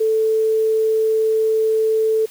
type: tone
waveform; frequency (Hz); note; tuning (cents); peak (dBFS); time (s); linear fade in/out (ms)
sine; 440; A4; 0; -14; 0-2.26; 10
effects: white hiss -44 dBFS RMS until 2.3 s